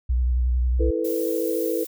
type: tone with vibrato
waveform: sine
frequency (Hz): 61.74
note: B1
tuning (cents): 0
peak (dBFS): -18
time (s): 0.09-0.91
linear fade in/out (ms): 10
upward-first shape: square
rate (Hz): 11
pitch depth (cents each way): 36
type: chord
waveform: sine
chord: E suspended fourth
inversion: none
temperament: equal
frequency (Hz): 329.6 / 440 / 493.9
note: E4 / A4 / B4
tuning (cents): 0 / 0 / 0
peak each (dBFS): -26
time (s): 0.79-1.85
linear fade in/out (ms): 20
type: noise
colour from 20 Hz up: violet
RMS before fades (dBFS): -35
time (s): 1.04-1.87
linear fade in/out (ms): 10
effects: none